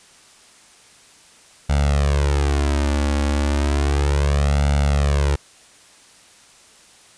sawtooth tone with flanger, 71.4 Hz, D2, 48 cents flat, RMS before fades -18 dBFS, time 1.69-5.36 s, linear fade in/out 10 ms, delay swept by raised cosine 1.4 to 3.6 ms, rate 0.33 Hz, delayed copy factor +1, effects white hiss -49 dBFS RMS until 7.17 s + resampled to 22050 Hz

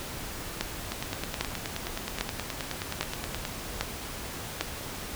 two click trains, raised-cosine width 0.2 ms, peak -14 / -9 dBFS, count 25 / 6, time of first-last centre 0.92-3.452 / 0.61-4.61 s, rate 9.48 / 1.25 Hz, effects pink hiss -38 dBFS RMS until 5.15 s

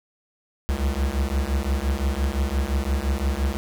square beating tone pair, 65.41 / 71.21 Hz, C2 / C#2, 0 / +47 cents, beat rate 5.8 Hz, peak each -25 dBFS, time 0.69-3.57 s, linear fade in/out 0 ms, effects none

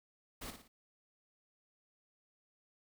pink noise with echo, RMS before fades -45 dBFS, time 0.41-0.51 s, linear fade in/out 10 ms, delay 57 ms, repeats 3, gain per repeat -7 dB, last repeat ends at 0.681 s, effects none

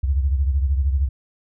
sine beating tone pair, 67.5 / 80.5 Hz, C#2 / E2, -45 / -41 cents, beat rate 13 Hz, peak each -17 / -25 dBFS, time 0.03-1.09 s, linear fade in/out 10 ms, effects none

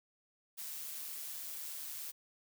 blue noise with amplitude modulation, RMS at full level -42 dBFS, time 0.57-2.12 s, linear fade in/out 20 ms, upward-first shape sine, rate 150 Hz, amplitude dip 40%, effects none

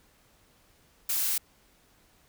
blue noise, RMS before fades -28 dBFS, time 1.09-1.38 s, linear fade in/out 5 ms, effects pink hiss -63 dBFS RMS until 2.28 s

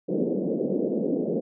white band-pass noise, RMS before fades -26 dBFS, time 0.08-1.41 s, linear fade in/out 20 ms, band 170 to 520 Hz, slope 48 dB/octave, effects none

